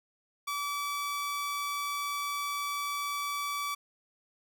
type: tone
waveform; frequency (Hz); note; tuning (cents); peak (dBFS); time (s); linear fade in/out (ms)
sawtooth; 1151; D6; -35; -28; 0.47-3.75; 10
effects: none